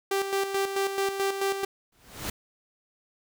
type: tone with tremolo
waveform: sawtooth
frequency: 392 Hz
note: G4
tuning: in tune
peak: -20 dBFS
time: 0.11-1.65 s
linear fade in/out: 5 ms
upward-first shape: square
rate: 4.6 Hz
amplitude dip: 55%
type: noise with exponential growth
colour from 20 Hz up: pink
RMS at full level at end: -29 dBFS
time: 1.92-2.3 s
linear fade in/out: 5 ms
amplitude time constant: 82 ms
effects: none